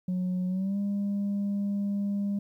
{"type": "tone with pitch glide", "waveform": "sine", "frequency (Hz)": [182.5, 201.3], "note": ["F#3", "G3"], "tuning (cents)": [-24, 46], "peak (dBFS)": -24, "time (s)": [0.08, 2.39], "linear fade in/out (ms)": 5, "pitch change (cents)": 170, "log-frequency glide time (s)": [0.48, 0.78], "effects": ["tanh soft clip ceiling -25 dBFS", "11-bit"]}